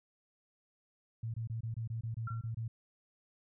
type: tone bursts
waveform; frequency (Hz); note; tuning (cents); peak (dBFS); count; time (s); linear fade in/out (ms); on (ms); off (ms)
sine; 113.7; A#2; -43; -35; 11; 1.23-2.68; 5; 110; 24
type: tone with exponential decay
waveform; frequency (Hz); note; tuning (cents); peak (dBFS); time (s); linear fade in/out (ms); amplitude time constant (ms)
sine; 1365; F6; -40; -38; 2.27-2.51; 5; 51
effects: none